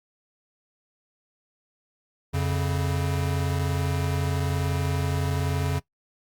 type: tone pair together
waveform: square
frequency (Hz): 88.4 / 140.33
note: F2 / C#3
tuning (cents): +22 / +22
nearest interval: minor sixth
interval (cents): 800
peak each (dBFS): -27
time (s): 2.33-5.8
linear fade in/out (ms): 20
effects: noise-tail reverb RT60 0.1 s tail -18 dB re dry + Opus 48 kbps